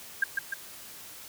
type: tone with echo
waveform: sine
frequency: 1605 Hz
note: G6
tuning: 40 cents sharp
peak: -20 dBFS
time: 0.22-0.24 s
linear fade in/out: 5 ms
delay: 150 ms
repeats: 2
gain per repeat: -4 dB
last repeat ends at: 0.54 s
effects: white hiss -46 dBFS RMS until 1.28 s